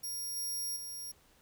10% pulse tone with level steps, 5600 Hz, F8, 4 cents sharp, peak -31 / -29 / -35 dBFS, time 0.03-1.12 s, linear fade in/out 10 ms, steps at 0.36 / 0.76 s, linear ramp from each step 5 ms, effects pink hiss -65 dBFS RMS until 1.41 s

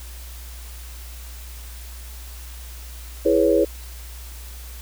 sine chord, C# minor seventh, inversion first, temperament equal, 329.6 / 415.3 / 493.9 / 554.4 Hz, E4 / G#4 / B4 / C#5, 0 / 0 / 0 / 0 cents, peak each -20 dBFS, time 3.25-3.65 s, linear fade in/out 10 ms, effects added 60 Hz sine -35 dBFS peak until 4.81 s + white hiss -43 dBFS RMS until 4.81 s

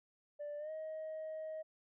sine tone with pitch glide, 587.3 to 629.5 Hz, D5 to D#5, 0 to +20 cents, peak -39 dBFS, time 0.39-1.63 s, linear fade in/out 20 ms, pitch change +120 cents, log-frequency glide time 0.58-0.71 s, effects tanh soft clip ceiling -39 dBFS

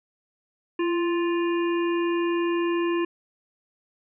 harmonic tone with a mistuned harmonic, 349.2 Hz, F4, in tune, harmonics 1 / 3 / 5 / 7 / 8, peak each -22 / -32 / -37 / -39 / -40 dBFS, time 0.79-3.05 s, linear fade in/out 5 ms, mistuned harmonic 1, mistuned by -39 cents, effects none

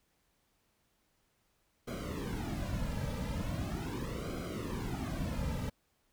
brown noise with flanger, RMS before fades -37 dBFS, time 1.87-5.7 s, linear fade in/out 10 ms, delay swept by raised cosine 1.1 to 2.8 ms, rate 0.4 Hz, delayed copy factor -0.9, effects pink hiss -75 dBFS RMS until 6.12 s

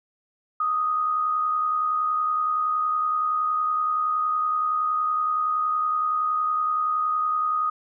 sine tone with amplitude modulation, 1244.5 Hz, D#6, in tune, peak -19 dBFS, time 0.6-7.7 s, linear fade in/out 5 ms, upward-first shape sine, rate 70.7 Hz, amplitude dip 40%, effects none

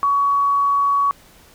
sine tone, 1125 Hz, C#6, 25 cents sharp, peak -14 dBFS, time 0.03-1.11 s, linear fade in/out 0 ms, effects pink hiss -49 dBFS RMS until 1.54 s

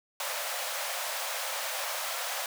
pink high-pass noise, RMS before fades -34 dBFS, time 0.2-2.46 s, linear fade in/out 2 ms, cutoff 520 Hz, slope 96 dB/octave, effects none

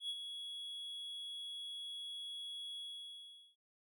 triangle tone with ADSR envelope, 3351 Hz, G#7, 15 cents sharp, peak -35 dBFS, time 0-3.56 s, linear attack 91 ms, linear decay 53 ms, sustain -7 dB, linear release 780 ms, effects none

